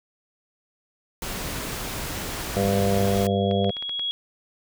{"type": "noise", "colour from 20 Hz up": "pink", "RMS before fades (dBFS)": -31, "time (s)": [1.22, 3.27], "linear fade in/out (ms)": 2}
{"type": "tone with exponential growth", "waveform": "sine", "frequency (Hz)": 3322, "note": "G#7", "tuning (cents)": 0, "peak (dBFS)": -23, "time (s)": [2.08, 4.11], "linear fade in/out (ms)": 0, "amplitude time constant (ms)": 440}
{"type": "harmonic tone", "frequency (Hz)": 98.8, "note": "G2", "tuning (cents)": 14, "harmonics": [1, 2, 4, 5, 6, 7], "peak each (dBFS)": [-26, -24, -28, -26, -30, -28], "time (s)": [2.56, 3.71], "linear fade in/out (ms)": 10}
{"type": "clicks", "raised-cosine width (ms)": 0.3, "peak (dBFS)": -22, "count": 11, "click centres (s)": [2.791, 2.945, 3.11, 3.174, 3.512, 3.645, 3.695, 3.768, 3.825, 3.894, 3.995]}
{"effects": []}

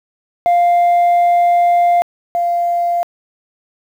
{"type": "tone pair in turn", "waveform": "sine", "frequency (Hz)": [698.5, 694.5], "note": ["F5", "F5"], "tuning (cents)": [0, -10], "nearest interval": "unison", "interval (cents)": 10, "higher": "first", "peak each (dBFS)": [-6, -12], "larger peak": "first", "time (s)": [[0.46, 2.02], [2.35, 3.03]], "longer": "first", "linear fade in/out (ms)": 0, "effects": ["tanh soft clip ceiling -8 dBFS", "7-bit"]}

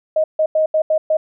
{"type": "tone bursts at uneven times", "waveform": "sine", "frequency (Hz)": 626, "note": "D#5", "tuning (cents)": 10, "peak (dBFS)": -12, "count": 6, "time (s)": [[0.16, 0.24], [0.39, 0.46], [0.55, 0.66], [0.74, 0.82], [0.9, 0.98], [1.1, 1.17]], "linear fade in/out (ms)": 5, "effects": []}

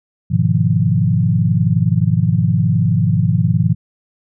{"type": "chord", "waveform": "sine", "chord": "F half-diminished seventh", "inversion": "first", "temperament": "equal", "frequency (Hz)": [103.83, 123.47, 155.56, 174.61], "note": ["Ab2", "Cb3", "Eb3", "F3"], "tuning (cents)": [0, 0, 0, 0], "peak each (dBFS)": -17, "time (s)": [0.3, 3.75], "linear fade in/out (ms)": 20, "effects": []}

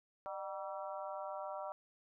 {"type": "harmonic tone with a mistuned harmonic", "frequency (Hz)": 191.9, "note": "G3", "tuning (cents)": -37, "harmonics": [3, 4, 5, 6, 7], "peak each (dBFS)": [-44, -46, -48, -50, -51], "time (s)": [0.26, 1.72], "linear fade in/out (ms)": 0, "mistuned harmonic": 3, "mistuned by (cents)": 78, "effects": []}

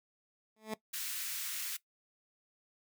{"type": "tone with exponential growth", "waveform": "15% pulse", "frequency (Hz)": 217.8, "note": "A3", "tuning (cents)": -17, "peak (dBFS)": -27, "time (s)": [0.56, 0.74], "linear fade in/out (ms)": 5, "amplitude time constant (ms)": 37}
{"type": "high-pass noise", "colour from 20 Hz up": "white", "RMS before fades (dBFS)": -39, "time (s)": [0.93, 1.77], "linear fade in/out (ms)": 10, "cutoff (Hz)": 1400, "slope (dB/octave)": 24}
{"effects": ["noise-tail reverb RT60 0.1 s tail -18 dB re dry"]}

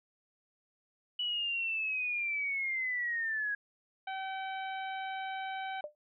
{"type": "linear sweep", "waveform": "sine", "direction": "down", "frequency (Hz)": [2960, 1645], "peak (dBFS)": -31, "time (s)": [1.19, 3.55], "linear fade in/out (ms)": 5}
{"type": "harmonic tone", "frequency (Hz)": 767, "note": "G5", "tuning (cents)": -38, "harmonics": [1, 2, 3, 4, 5], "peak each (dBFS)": [-37, -43, -46, -50, -54], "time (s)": [4.07, 5.81], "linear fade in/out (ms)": 5}
{"type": "tone with exponential decay", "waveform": "sine", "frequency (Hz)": 598, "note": "D5", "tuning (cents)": 31, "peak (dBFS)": -33, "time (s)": [5.84, 5.95], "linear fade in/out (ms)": 1, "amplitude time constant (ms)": 22}
{"effects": []}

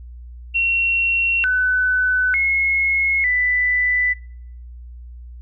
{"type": "tone with pitch steps", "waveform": "sine", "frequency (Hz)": [2730, 1504, 2170, 1988], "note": ["F7", "F#6", "C#7", "B6"], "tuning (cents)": [-40, 28, -37, 11], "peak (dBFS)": -15, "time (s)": [0.54, 4.14], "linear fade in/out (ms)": 20, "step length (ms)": 900, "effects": ["noise-tail reverb RT60 0.7 s tail -26 dB re dry", "added 60 Hz sine -34 dBFS peak until 5.41 s"]}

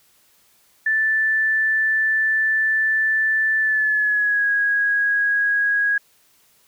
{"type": "tone with pitch glide", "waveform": "sine", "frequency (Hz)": [1760, 1651.7], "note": ["A6", "G#6"], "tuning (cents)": [0, -10], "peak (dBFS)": -16, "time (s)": [0.86, 5.98], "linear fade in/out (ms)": 5, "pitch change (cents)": -110, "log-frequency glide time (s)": [3.59, 4.47], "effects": ["white hiss -58 dBFS RMS until 6.67 s"]}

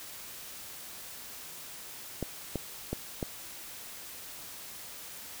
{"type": "clicks", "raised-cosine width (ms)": 2, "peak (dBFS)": -18, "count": 4, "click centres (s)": [2.227, 2.557, 2.93, 3.228], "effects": ["white hiss -45 dBFS RMS until 5.4 s"]}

